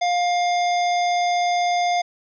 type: harmonic tone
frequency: 706 Hz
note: F5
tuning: 19 cents sharp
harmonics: 1 / 3 / 5 / 7 / 9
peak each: -18 / -28 / -32 / -35 / -37 dBFS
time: 0.01-2.02 s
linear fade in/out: 10 ms
effects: none